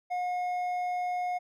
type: tone with hard clipping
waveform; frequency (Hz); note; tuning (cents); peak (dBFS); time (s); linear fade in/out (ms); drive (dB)
sine; 720; F#5; -47; -30; 0.1-1.39; 20; 5
effects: none